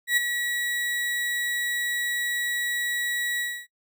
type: tone with ADSR envelope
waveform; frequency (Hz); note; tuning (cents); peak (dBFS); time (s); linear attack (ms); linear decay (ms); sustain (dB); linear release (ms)
35% pulse; 1927; B6; -43; -16; 0.07-3.67; 100; 14; -8; 270
effects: noise-tail reverb RT60 0.1 s tail -21 dB re dry